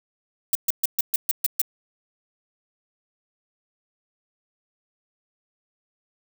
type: noise bursts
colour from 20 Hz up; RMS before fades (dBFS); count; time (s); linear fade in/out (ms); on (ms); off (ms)
violet; -20; 8; 0.53-1.616; 2; 22; 130
effects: none